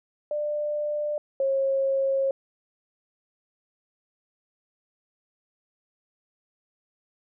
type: tone pair in turn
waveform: sine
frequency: 595 / 541.5 Hz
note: D5 / C#5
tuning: +22 / -41 cents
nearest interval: major second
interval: 163 cents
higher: first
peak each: -25 / -21 dBFS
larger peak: second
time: 0.31-1.18 / 1.4-2.31 s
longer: second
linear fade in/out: 2 ms
effects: none